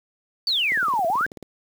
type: exponential two-way sweep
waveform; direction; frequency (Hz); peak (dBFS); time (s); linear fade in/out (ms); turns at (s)
sine; down then up; 4666 to 639 to 1660; -19; 0.47-1.26; 2; 1.07
type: click train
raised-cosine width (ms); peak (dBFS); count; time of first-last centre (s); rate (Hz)
2; -23; 14; 0.72-1.427; 18.4
effects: high-pass 150 Hz 12 dB/octave + 7-bit